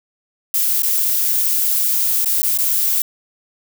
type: noise with dropouts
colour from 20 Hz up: violet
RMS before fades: -17 dBFS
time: 0.54-3.02 s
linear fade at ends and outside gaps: 2 ms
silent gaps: 0.822-0.831 / 2.247-2.258 / 2.42-2.43 / 2.576-2.586 s
effects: none